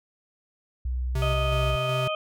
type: tone with pitch glide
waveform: sine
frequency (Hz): 62.6 to 61.45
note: B1 to B1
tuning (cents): +24 to -8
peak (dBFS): -25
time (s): 0.85-1.76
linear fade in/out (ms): 5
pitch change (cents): -32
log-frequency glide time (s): 1.46-1.54
type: tone with tremolo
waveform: square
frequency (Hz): 130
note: C3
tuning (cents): -11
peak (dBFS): -27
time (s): 1.15-2.08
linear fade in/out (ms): 5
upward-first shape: square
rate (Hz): 2.7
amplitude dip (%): 25
type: harmonic tone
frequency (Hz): 622.3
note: D#5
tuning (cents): 0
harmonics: 1 / 2 / 4 / 5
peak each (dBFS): -28 / -31 / -34 / -35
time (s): 1.22-2.15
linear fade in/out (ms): 2
effects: none